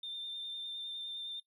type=tone with vibrato; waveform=triangle; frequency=3594 Hz; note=A7; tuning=36 cents sharp; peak=-36 dBFS; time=0.03-1.4 s; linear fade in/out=5 ms; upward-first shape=triangle; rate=9.8 Hz; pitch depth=22 cents each way; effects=noise-tail reverb RT60 0.1 s tail -18 dB re dry + tanh soft clip ceiling -37 dBFS